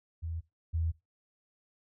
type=tone pair in turn; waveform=sine; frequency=82.41 / 81.98 Hz; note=E2 / E2; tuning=0 / -9 cents; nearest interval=unison; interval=9 cents; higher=first; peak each=-34 / -28 dBFS; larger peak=second; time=0.22-0.41 / 0.73-0.92 s; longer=neither; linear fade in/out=20 ms; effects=noise-tail reverb RT60 0.2 s tail -17 dB re dry